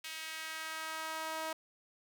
sawtooth tone with high-pass filter sweep, 318.3 Hz, D#4, 39 cents sharp, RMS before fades -41 dBFS, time 0.04-1.53 s, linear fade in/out 5 ms, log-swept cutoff 2500 to 740 Hz, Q 1.4, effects none

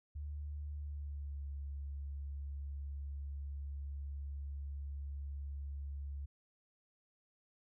sine tone with pitch glide, 73.42 to 70.39 Hz, D2 to C#2, 0 to +27 cents, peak -40 dBFS, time 0.15-6.26 s, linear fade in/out 10 ms, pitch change -73 cents, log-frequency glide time 0.75-1.45 s, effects none

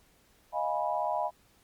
sine chord, F half-diminished seventh, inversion third, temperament equal with one note detuned, 622.3 / 698.5 / 830.6 / 979.8 Hz, Eb5 / F5 / Ab5 / Cb6, 0 / 0 / 0 / -14 cents, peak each -33 dBFS, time 0.52-1.31 s, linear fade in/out 50 ms, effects pink hiss -64 dBFS RMS until 1.63 s + MP3 96 kbps

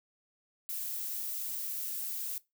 violet noise, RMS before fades -37 dBFS, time 0.69-2.38 s, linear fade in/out 0 ms, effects noise-tail reverb RT60 0.2 s tail -20 dB re dry

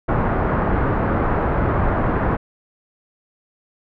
pink low-pass noise, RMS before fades -19 dBFS, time 0.08-2.37 s, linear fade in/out 10 ms, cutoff 1500 Hz, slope 24 dB/octave, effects none

